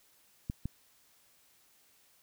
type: clicks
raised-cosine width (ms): 5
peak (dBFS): -22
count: 2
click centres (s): 0.499 / 0.656
effects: white hiss -66 dBFS RMS until 2.22 s